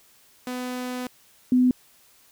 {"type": "tone pair in turn", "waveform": ["sawtooth", "sine"], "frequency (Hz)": [250.4, 251.4], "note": ["B3", "B3"], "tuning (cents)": [24, 31], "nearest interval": "unison", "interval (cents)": 7, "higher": "second", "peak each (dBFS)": [-25, -15], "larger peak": "second", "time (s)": [[0.47, 1.07], [1.52, 1.71]], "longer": "first", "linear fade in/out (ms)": 2, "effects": ["white hiss -57 dBFS RMS until 2.31 s"]}